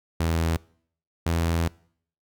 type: tone pair in turn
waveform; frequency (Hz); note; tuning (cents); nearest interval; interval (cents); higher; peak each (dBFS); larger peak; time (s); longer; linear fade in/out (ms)
sawtooth; 82.2 / 83.44; E2 / E2; -4 / +22; unison; 26; second; -18; neither; 0.2-0.57 / 1.26-1.68; second; 5
effects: noise-tail reverb RT60 0.6 s tail -24 dB re dry